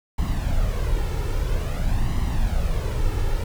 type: noise with flanger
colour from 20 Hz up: brown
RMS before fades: -22 dBFS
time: 0.18-3.44 s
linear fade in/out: 5 ms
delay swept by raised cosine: 0.99 to 2.29 ms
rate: 0.5 Hz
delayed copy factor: +0.6
effects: none